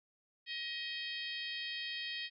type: harmonic tone with a mistuned harmonic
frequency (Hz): 631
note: D#5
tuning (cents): +24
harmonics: 3 / 4 / 5 / 6 / 7 / 8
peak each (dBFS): -44 / -46 / -43 / -48 / -47 / -52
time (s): 0.46-2.3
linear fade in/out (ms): 50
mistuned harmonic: 5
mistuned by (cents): +18
effects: none